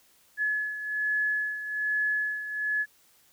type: beating tone pair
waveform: sine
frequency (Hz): 1705 / 1706.2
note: G#6 / G#6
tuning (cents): +45 / +46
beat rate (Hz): 1.2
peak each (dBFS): -27 / -33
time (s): 0.37-2.86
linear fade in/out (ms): 50
effects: white hiss -62 dBFS RMS until 3.32 s